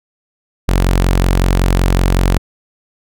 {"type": "tone", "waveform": "sawtooth", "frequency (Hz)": 45.34, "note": "F#1", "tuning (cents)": -34, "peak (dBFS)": -6, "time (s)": [0.68, 2.38], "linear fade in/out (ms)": 10, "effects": []}